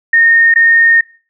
sine tone with dropouts, 1839 Hz, A#6, 24 cents flat, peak -5 dBFS, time 0.13-1.01 s, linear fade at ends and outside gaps 5 ms, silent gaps 0.54-0.558 s, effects noise-tail reverb RT60 0.4 s tail -21 dB re dry

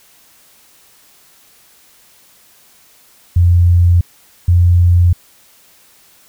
sine tone pair in turn, 87.31 / 87.7 Hz, F2 / F2, 0 / +8 cents, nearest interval unison, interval 8 cents, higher second, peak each -6 dBFS, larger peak neither, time 3.36-4.01 / 4.48-5.13 s, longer neither, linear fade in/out 5 ms, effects white hiss -48 dBFS RMS until 6.28 s

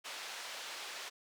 white band-pass noise, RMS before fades -45 dBFS, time 0.04-1.1 s, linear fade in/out 20 ms, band 560 to 4500 Hz, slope 12 dB/octave, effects none

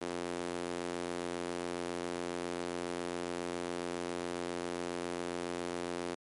sawtooth tone with high-pass filter, 87.31 Hz, F2, in tune, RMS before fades -38 dBFS, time 0.01-6.15 s, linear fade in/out 10 ms, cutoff 340 Hz, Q 1.6, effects MP3 48 kbps

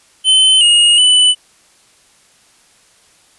square tone with pitch steps, 3060 / 2864 / 2989 Hz, G7 / F7 / F#7, -42 / +43 / +17 cents, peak -7 dBFS, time 0.24-1.35 s, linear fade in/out 50 ms, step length 370 ms, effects white hiss -50 dBFS RMS until 3.38 s + resampled to 24000 Hz

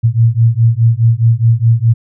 sine beating tone pair, 112.9 / 117.7 Hz, A2 / A#2, +45 / +17 cents, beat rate 4.8 Hz, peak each -10 dBFS, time 0.03-1.94 s, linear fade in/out 20 ms, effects none

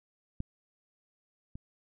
clicks, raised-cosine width 5 ms, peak -22 / -30 dBFS, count 2, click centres 0.404 / 1.555 s, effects none

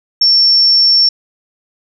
sine tone, 5440 Hz, F8, 46 cents flat, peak -6 dBFS, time 0.21-1.09 s, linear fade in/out 5 ms, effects none

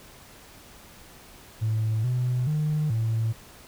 triangle tone with pitch steps, 109.8 / 124.9 / 152.2 / 112.3 Hz, A2 / B2 / D#3 / A2, -3 / +20 / -38 / +36 cents, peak -19 dBFS, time 1.61-3.33 s, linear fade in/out 20 ms, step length 430 ms, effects tanh soft clip ceiling -19 dBFS + pink hiss -49 dBFS RMS until 3.67 s

